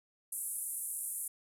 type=band-pass noise; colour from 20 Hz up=pink; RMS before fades=-39 dBFS; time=0.32-1.28 s; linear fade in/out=5 ms; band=8900 to 12000 Hz; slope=48 dB/octave; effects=none